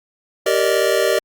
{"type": "chord", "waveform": "square", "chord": "Eb major seventh", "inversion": "first", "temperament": "just", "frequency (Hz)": [388.9, 466.7, 583.4, 622.3], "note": ["G4", "Bb4", "D5", "Eb5"], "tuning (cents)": [-14, 2, -12, 0], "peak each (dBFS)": -21, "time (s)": [0.46, 1.19], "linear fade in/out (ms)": 5, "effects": ["Opus 48 kbps"]}